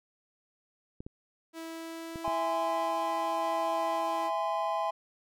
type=clicks; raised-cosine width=3 ms; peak=-28 dBFS; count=4; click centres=1.005 / 1.065 / 2.158 / 2.279 s
type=tone with pitch glide; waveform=sawtooth; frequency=326.9 to 330.1 Hz; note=E4 to E4; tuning=-14 to +2 cents; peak=-35 dBFS; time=1.53-4.31 s; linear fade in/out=50 ms; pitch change=+16 cents; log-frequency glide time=1.65-2.21 s
type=chord; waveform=triangle; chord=E augmented; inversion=none; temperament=just; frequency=659.3 / 824.1 / 1030.1 Hz; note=E5 / G#5 / B#5; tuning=0 / -14 / -27 cents; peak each=-31 dBFS; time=2.24-4.91 s; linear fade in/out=10 ms
effects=none